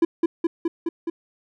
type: tone with echo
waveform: triangle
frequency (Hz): 335.3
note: E4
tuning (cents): +30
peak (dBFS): -11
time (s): 0.02-0.05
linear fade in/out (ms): 5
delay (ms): 210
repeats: 5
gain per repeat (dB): -2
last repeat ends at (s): 1.1
effects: none